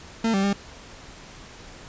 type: tone with pitch steps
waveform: 40% pulse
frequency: 226.3 / 195 / 199.6 Hz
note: A3 / G3 / G3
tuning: +49 / -9 / +32 cents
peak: -19 dBFS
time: 0.24-0.531 s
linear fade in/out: 5 ms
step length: 97 ms
effects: pink hiss -44 dBFS RMS until 1.88 s + resampled to 16000 Hz